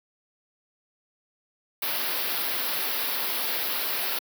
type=band-stop noise; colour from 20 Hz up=white; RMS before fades=-28 dBFS; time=1.82-4.19 s; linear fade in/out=5 ms; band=5100 to 11000 Hz; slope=48 dB/octave; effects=high-pass 300 Hz 12 dB/octave